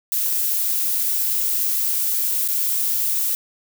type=noise with dropouts; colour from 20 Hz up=violet; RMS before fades=-21 dBFS; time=0.12-3.35 s; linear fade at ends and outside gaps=0 ms; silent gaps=2.477-2.486 s; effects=none